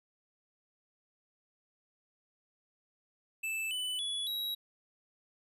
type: tone with pitch steps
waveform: square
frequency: 2637 / 2994 / 3400 / 3861 Hz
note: E7 / F#7 / G#7 / B7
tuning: 0 / +20 / +40 / -40 cents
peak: -34 dBFS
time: 3.43-4.55 s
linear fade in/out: 10 ms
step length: 280 ms
effects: resampled to 32000 Hz